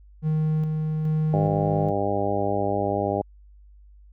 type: tone with tremolo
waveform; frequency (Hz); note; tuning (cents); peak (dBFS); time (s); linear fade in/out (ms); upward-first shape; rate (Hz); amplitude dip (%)
triangle; 155.56; D#3; 0; -18; 0.22-1.92; 50; square; 1.2; 30
type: harmonic tone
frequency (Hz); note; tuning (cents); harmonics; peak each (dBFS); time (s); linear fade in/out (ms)
100.5; G2; +44; 1 / 2 / 3 / 4 / 5 / 6 / 7 / 8; -31 / -32 / -31 / -29 / -31 / -28 / -32 / -29; 1.33-3.22; 10
effects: added 50 Hz sine -47 dBFS peak until 4.12 s